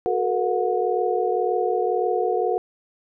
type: tone cluster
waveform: sine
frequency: 369 / 434.7 / 476.6 / 727 Hz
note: F#4 / A4 / A#4 / F#5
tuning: -5 / -21 / +38 / -31 cents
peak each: -25 dBFS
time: 0.06-2.58 s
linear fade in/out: 0 ms
effects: none